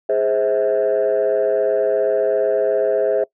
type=chord; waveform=sine; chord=Ab augmented; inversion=none; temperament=equal with one note detuned; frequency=415.3 / 523.3 / 646.1 Hz; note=Ab4 / C5 / E5; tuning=0 / 0 / -35 cents; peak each=-18 dBFS; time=0.09-3.24 s; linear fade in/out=5 ms; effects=noise-tail reverb RT60 0.1 s tail -22 dB re dry + tanh soft clip ceiling -10 dBFS